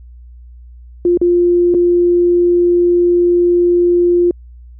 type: tone with dropouts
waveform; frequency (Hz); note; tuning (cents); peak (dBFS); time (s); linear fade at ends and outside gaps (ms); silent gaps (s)
sine; 350.2; F4; +5; -8; 1.05-4.31; 2; 1.174-1.214 / 1.741-1.746
effects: added 60 Hz sine -34 dBFS peak until 4.79 s